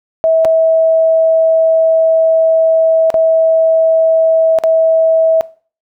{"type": "tone with dropouts", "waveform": "sine", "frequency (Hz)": 648, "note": "E5", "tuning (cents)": -30, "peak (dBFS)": -7, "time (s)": [0.24, 5.41], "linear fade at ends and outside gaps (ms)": 0, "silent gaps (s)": [[0.448, 0.453], [3.103, 3.142], [4.587, 4.637]], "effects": ["noise-tail reverb RT60 0.4 s tail -20 dB re dry"]}